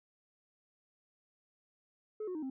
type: tone with pitch steps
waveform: sine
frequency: 429.4 / 365.3 / 310.7 / 264.3 Hz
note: A4 / F#4 / D#4 / C4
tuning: -42 / -22 / -2 / +18 cents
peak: -34 dBFS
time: 2.2-2.5 s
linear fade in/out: 5 ms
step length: 75 ms
effects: tanh soft clip ceiling -35 dBFS